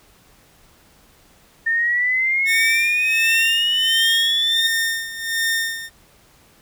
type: exponential sweep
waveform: sine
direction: up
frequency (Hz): 1805 to 3692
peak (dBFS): -16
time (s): 1.66-4.68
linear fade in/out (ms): 10
type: tone with tremolo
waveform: sawtooth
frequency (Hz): 1822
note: A#6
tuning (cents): -40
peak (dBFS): -14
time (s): 2.45-5.9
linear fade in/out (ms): 50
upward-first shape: sine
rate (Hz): 1.4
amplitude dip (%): 75
effects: pink hiss -53 dBFS RMS until 6.61 s